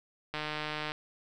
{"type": "click train", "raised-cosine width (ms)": 0.3, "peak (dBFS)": -19, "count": 89, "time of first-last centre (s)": [0.34, 0.919], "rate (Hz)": 152, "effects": []}